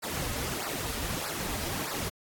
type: noise with flanger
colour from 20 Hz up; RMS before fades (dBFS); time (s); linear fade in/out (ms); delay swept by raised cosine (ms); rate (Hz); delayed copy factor
pink; -34; 0.02-2.1; 20; 0.3 to 6; 1.6; -1
effects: AAC 64 kbps